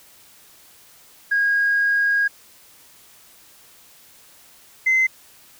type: tone pair in turn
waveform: sine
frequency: 1636 / 2061 Hz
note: G#6 / C7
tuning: -26 / -27 cents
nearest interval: major third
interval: 399 cents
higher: second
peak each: -15 / -13 dBFS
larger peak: second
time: 1.31-2.28 / 4.86-5.07 s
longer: first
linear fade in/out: 10 ms
effects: tanh soft clip ceiling -11 dBFS + white hiss -50 dBFS RMS until 5.59 s